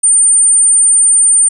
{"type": "tone", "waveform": "sine", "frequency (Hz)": 8990, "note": "C#9", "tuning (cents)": 23, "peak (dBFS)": -5, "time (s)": [0.03, 1.49], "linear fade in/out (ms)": 10, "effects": []}